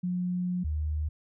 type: tone pair in turn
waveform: sine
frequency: 179.6 / 76.24 Hz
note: F3 / D#2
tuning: +49 / -35 cents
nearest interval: octave + minor third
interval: 1484 cents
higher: first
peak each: -27 dBFS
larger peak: neither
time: 0.03-0.64 / 0.64-1.09 s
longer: first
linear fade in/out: 10 ms
effects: none